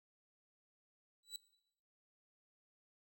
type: tone with exponential growth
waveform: 35% pulse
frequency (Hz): 3947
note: B7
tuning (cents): -2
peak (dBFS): -37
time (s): 1.23-1.36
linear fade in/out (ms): 2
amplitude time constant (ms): 27
effects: noise-tail reverb RT60 0.8 s tail -18 dB re dry